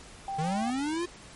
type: tone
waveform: sine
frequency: 784 Hz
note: G5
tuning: in tune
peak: -31 dBFS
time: 0.28-0.7 s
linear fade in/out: 2 ms
type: linear sweep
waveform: square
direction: up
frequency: 147.8 to 357.2 Hz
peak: -29 dBFS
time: 0.38-1.06 s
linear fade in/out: 10 ms
effects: pink hiss -49 dBFS RMS until 1.35 s + MP3 48 kbps